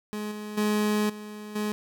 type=tone with level steps; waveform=30% pulse; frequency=210.6 Hz; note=G#3; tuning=24 cents sharp; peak=-28 / -32 / -20 / -35 / -24 dBFS; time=0.13-1.72 s; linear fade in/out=0 ms; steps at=0.31 / 0.57 / 1.09 / 1.55 s; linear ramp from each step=10 ms; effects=none